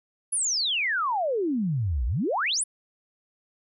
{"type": "exponential two-way sweep", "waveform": "sine", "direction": "down then up", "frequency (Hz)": [10680, 54.3, 10680], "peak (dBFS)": -23, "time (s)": [0.32, 2.64], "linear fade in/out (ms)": 10, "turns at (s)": 2.06, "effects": []}